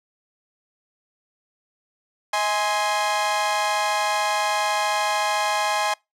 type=chord; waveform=sawtooth; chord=Ab major; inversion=second; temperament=equal with one note detuned; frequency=636.4 / 830.6 / 1046.5 Hz; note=Eb5 / Ab5 / C6; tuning=+39 / 0 / 0 cents; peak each=-24 / -19 / -22 dBFS; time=2.33-5.94 s; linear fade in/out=5 ms; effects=noise-tail reverb RT60 0.2 s tail -25 dB re dry + low-pass 9000 Hz 12 dB/octave